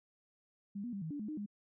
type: tone with pitch steps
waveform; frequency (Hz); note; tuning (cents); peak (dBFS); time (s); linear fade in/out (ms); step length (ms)
sine; 200.9 / 242.2 / 198.3 / 159.3 / 290 / 211.3 / 306.3 / 205.6; G3 / B3 / G3 / D#3 / D4 / G#3 / D#4 / G#3; +43 / -34 / +20 / +41 / -22 / +30 / -27 / -17; -38; 0.75-1.462; 10; 89
effects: none